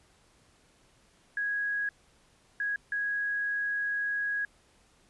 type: tone bursts at uneven times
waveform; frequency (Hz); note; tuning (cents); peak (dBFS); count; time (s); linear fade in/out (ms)
sine; 1657; G#6; -4; -28; 3; 1.37-1.89 / 2.6-2.76 / 2.92-4.45; 2
effects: pink hiss -64 dBFS RMS until 5.09 s + resampled to 24000 Hz